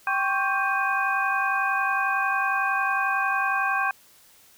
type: tone cluster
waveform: sine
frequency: 780 / 1076 / 1127 / 1578 / 2483 Hz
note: G5 / C6 / C#6 / G6 / D#7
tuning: -9 / +48 / +28 / +11 / -4 cents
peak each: -28 / -31 / -28 / -25 / -31 dBFS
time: 0.07-3.91 s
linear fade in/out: 2 ms
effects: white hiss -55 dBFS RMS until 4.57 s